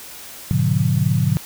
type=chord; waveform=sine; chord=G# half-diminished seventh; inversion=none; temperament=equal with one note detuned; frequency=103.83 / 123.47 / 146.83 / 181.09 Hz; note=G#2 / B2 / D3 / F#3; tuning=0 / 0 / 0 / -37 cents; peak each=-21 / -20 / -19 / -22 dBFS; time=0.51-1.37 s; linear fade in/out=0 ms; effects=white hiss -37 dBFS RMS until 1.45 s